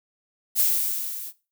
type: noise with level ramp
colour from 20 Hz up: violet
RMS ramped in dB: -18 to -37 dBFS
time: 0.55-1.33 s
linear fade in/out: 50 ms
effects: noise-tail reverb RT60 0.3 s tail -18 dB re dry